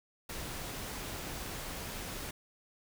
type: noise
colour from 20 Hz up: pink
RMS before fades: -41 dBFS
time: 0.29-2.31 s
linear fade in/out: 5 ms
effects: none